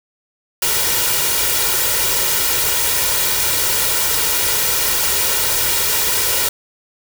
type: noise with comb filter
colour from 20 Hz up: white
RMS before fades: -17 dBFS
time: 0.62-6.49 s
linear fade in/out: 5 ms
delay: 2.1 ms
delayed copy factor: +0.6
effects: none